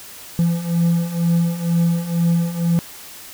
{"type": "beating tone pair", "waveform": "triangle", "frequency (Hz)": [168.2, 170.3], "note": ["E3", "F3"], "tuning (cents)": [35, -43], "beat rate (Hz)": 2.1, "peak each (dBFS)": [-19, -15], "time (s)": [0.39, 2.79], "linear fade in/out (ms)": 0, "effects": ["white hiss -38 dBFS RMS until 3.33 s"]}